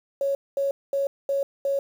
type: tone bursts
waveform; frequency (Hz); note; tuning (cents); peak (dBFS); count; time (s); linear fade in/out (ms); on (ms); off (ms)
sine; 554.4; C#5; 0; -21; 5; 0.21-1.79; 2; 140; 220
effects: 8-bit